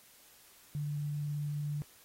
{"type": "tone", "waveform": "sine", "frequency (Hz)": 146.83, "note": "D3", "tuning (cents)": 0, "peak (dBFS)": -33, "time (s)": [0.75, 1.82], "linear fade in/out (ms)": 0, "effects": ["white hiss -60 dBFS RMS until 2.04 s", "AAC 48 kbps"]}